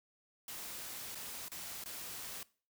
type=noise with dropouts; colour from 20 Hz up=white; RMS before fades=-45 dBFS; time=0.48-2.43 s; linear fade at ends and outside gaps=2 ms; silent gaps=1.148-1.153 / 1.484-1.517 / 1.839-1.858 s; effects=noise-tail reverb RT60 0.4 s tail -21 dB re dry